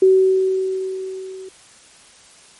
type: tone with level ramp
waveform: sine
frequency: 378.5 Hz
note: F#4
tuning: 39 cents sharp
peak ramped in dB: -7 to -32 dBFS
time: 0.02-1.49 s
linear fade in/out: 5 ms
effects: white hiss -47 dBFS RMS until 2.59 s + MP3 48 kbps